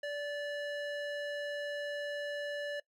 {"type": "tone with band-pass filter", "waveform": "square", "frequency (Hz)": 581, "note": "D5", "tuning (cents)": -19, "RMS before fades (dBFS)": -38, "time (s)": [0.03, 2.8], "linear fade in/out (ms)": 5, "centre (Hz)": 1400, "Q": 0.86, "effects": ["noise-tail reverb RT60 0.1 s tail -21 dB re dry"]}